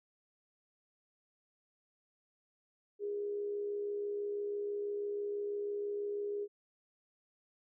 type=tone with amplitude modulation; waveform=sine; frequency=409.9 Hz; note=G#4; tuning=23 cents flat; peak=-33 dBFS; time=2.99-6.48 s; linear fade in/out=50 ms; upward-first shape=sine; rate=66.1 Hz; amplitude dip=35%; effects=none